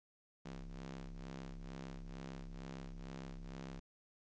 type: ring-modulated tone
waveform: sawtooth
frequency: 66.6 Hz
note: C2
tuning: 31 cents sharp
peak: -39 dBFS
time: 0.45-3.8 s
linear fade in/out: 10 ms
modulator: 101 Hz
effects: resampled to 16000 Hz + 12-bit